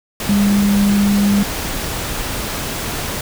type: tone in noise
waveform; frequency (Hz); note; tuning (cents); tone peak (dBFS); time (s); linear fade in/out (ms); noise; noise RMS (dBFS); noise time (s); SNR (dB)
sine; 202.2; G#3; -46; -11; 0.29-1.43; 2; pink; -23; 0.2-3.21; +9
effects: none